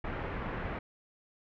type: low-pass noise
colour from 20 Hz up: pink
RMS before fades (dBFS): -37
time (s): 0.04-0.79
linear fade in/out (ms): 5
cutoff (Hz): 2200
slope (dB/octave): 24
effects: none